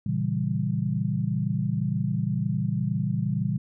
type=chord; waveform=sine; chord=A# diminished seventh; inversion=none; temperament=equal; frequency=116.54 / 138.59 / 164.81 / 196 Hz; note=A#2 / C#3 / E3 / G3; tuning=0 / 0 / 0 / 0 cents; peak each=-29 dBFS; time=0.06-3.58 s; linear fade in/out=5 ms; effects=none